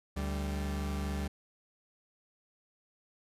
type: tone pair together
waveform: 40% pulse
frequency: 72.93 / 194.7 Hz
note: D2 / G3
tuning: -12 / -12 cents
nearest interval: octave + perfect fourth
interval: 1700 cents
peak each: -33 / -37 dBFS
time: 0.16-1.28 s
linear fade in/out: 10 ms
effects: resampled to 32000 Hz